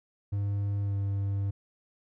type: tone with pitch glide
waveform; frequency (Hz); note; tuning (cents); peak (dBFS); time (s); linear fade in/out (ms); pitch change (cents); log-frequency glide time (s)
triangle; 100.8 to 99.3; G2 to G2; +49 to +23; -25; 0.32-1.51; 10; -26; 0.83-0.96
effects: none